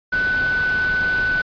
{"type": "tone in noise", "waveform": "sine", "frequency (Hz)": 1498, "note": "F#6", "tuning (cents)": 21, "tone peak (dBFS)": -17, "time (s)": [0.12, 1.42], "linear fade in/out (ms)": 10, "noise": "pink", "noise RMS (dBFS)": -30, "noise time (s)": [0.12, 1.42], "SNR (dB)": 10, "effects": ["resampled to 11025 Hz"]}